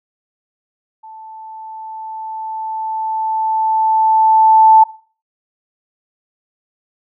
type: tone with level ramp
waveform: sine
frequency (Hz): 880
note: A5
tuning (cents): 0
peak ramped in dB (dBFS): -33 to -3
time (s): 1.03-4.84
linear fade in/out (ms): 10
effects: noise-tail reverb RT60 0.4 s tail -19 dB re dry